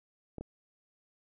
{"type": "clicks", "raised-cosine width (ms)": 2, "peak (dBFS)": -27, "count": 2, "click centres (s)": [0.383, 0.41], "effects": []}